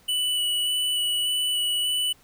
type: tone with vibrato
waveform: square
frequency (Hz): 2960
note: F#7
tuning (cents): 0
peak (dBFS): -23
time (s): 0.08-2.13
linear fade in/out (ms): 10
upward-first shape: square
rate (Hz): 1.7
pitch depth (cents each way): 9
effects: pink hiss -57 dBFS RMS until 2.23 s